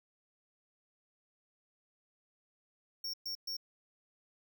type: tone bursts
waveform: square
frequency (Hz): 5500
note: F8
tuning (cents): -27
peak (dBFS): -37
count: 3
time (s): 3.04-3.568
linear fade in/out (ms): 5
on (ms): 96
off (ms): 120
effects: none